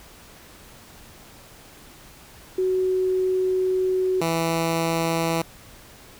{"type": "tone pair in turn", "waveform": ["sine", "10% pulse"], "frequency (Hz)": [372.5, 165.07], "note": ["F#4", "E3"], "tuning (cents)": [12, 3], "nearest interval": "octave + major second", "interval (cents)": 1409, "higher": "first", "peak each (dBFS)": [-19, -13], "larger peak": "second", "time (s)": [[2.58, 4.21], [4.21, 5.42]], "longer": "first", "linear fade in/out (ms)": 5, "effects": ["pink hiss -47 dBFS RMS until 6.19 s"]}